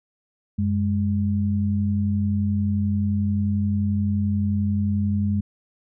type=tone pair together; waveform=sine; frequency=94 / 205.4 Hz; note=F#2 / G#3; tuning=+28 / -19 cents; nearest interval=octave + major second; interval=1353 cents; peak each=-22 dBFS; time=0.58-5.41 s; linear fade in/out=10 ms; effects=none